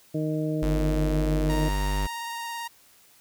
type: harmonic tone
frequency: 154.9 Hz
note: D#3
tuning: 7 cents flat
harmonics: 1 / 2 / 3 / 4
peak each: -28 / -28 / -34 / -34 dBFS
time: 0.14-1.69 s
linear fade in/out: 10 ms
type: tone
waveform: square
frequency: 49.45 Hz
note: G1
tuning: 16 cents sharp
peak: -25 dBFS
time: 0.62-2.07 s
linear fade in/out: 10 ms
type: tone with vibrato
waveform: sawtooth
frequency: 932.3 Hz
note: A#5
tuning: in tune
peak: -28 dBFS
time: 1.49-2.68 s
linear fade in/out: 10 ms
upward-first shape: sine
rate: 18 Hz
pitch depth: 15 cents each way
effects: white hiss -57 dBFS RMS until 3.2 s